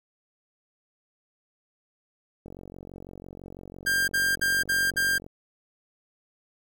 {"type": "click train", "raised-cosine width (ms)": 2, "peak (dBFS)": -29, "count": 130, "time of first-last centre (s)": [2.46, 5.264], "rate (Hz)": 46}
{"type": "tone bursts", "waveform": "45% pulse", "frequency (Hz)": 1595, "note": "G6", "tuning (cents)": 30, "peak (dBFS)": -22, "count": 5, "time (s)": [3.86, 5.184], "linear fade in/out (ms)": 10, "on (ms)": 220, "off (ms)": 56}
{"effects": ["10-bit"]}